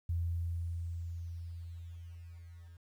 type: tone with level ramp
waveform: sine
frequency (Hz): 84.9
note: F2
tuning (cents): -48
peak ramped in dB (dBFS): -30 to -50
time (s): 0.09-2.77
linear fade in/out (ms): 5
effects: 11-bit